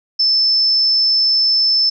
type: tone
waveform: sine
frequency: 5274 Hz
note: E8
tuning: in tune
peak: -11 dBFS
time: 0.19-1.9 s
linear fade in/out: 10 ms
effects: none